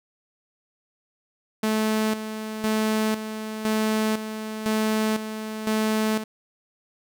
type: tone with tremolo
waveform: sawtooth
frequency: 217.3 Hz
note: A3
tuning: 21 cents flat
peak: -17 dBFS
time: 1.63-6.24 s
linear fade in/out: 5 ms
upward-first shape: square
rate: 0.99 Hz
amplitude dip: 65%
effects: none